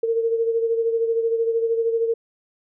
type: beating tone pair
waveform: sine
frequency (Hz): 456.1 / 469.1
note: A#4 / A#4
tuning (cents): -38 / +11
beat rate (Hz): 13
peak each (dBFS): -19 / -27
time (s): 0.03-2.14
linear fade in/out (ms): 5
effects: none